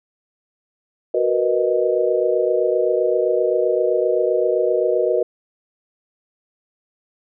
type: chord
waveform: sine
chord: B major seventh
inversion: second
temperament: equal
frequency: 370 / 466.2 / 493.9 / 622.3 Hz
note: F#4 / A#4 / B4 / D#5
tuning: 0 / 0 / 0 / 0 cents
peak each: -21 dBFS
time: 1.14-5.23 s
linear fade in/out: 5 ms
effects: none